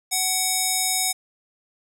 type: tone with band-pass filter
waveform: square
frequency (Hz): 750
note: F#5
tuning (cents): +23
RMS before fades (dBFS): -23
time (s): 0.11-1.13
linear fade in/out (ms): 20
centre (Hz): 8500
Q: 1.4
effects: none